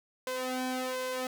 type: tone with flanger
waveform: sawtooth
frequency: 255.9 Hz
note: C4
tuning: 38 cents flat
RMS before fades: -34 dBFS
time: 0.27-1.27 s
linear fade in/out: 2 ms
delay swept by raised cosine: 1.9 to 2.67 ms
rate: 1.3 Hz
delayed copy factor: +0.85
effects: none